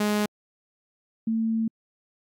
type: tone pair in turn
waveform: sawtooth / sine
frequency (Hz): 209 / 224.3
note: G#3 / A3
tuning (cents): +11 / +34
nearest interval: minor second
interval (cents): 123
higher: second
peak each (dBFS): -18 / -22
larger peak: first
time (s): 0-0.26 / 1.27-1.68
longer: second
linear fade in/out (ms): 5
effects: AAC 64 kbps